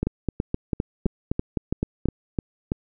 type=two click trains; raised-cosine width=3 ms; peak=-10 / -10 dBFS; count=9 / 9; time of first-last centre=0.03-2.087 / 0.07-2.719 s; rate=3.89 / 3.02 Hz; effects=none